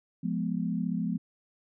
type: chord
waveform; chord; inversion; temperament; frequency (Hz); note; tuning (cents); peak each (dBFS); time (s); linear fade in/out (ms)
sine; F diminished; none; equal with one note detuned; 174.61 / 209.2 / 246.9; F3 / Ab3 / Cb4; 0 / +13 / 0; -31 / -32 / -33; 0.23-1.18; 10
effects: none